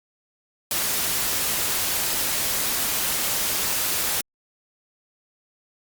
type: noise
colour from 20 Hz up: white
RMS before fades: -24 dBFS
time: 0.71-4.21 s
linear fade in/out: 2 ms
effects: Opus 48 kbps